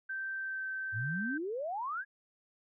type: tone with vibrato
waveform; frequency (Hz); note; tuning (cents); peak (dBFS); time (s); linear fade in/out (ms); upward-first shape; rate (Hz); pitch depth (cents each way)
sine; 1554; G6; -16; -35; 0.09-1.38; 10; sine; 1.2; 8
type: exponential sweep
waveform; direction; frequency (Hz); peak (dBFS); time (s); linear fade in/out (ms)
sine; up; 98 to 1697; -34; 0.92-2.05; 50
effects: none